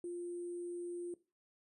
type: tone with sample-and-hold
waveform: sine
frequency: 349.2 Hz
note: F4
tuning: in tune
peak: -39 dBFS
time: 0.04-1.14 s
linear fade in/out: 2 ms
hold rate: 8820 Hz
effects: noise-tail reverb RT60 0.3 s tail -18 dB re dry + resampled to 32000 Hz